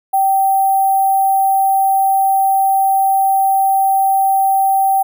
sine tone with sample-and-hold, 777 Hz, G5, 16 cents flat, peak -10 dBFS, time 0.13-5.03 s, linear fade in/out 10 ms, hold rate 11025 Hz, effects none

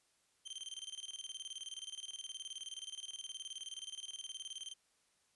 sawtooth tone with tremolo, 3132 Hz, G7, 2 cents flat, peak -39 dBFS, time 0.45-4.74 s, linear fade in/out 20 ms, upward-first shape square, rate 19 Hz, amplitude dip 80%, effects white hiss -75 dBFS RMS until 5.35 s + resampled to 24000 Hz

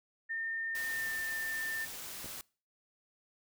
sine tone with pitch glide, 1815 to 1792.1 Hz, A#6 to A6, -47 to +31 cents, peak -34 dBFS, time 0.29-1.86 s, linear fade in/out 20 ms, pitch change -22 cents, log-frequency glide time 0.92-1.11 s
white noise, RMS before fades -44 dBFS, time 0.75-2.41 s, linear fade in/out 0 ms
clicks, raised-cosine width 2 ms, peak -35 dBFS, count 2, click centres 2.245 / 2.259 s
effects noise-tail reverb RT60 0.4 s tail -24 dB re dry

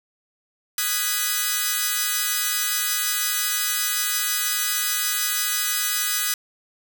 5% pulse chord, G# minor seventh, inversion second, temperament equal, 1244.5 / 1480 / 1661.2 / 1975.5 Hz, D#6 / F#6 / G#6 / B6, 0 / 0 / 0 / 0 cents, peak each -16 dBFS, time 0.78-6.34 s, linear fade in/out 2 ms, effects none

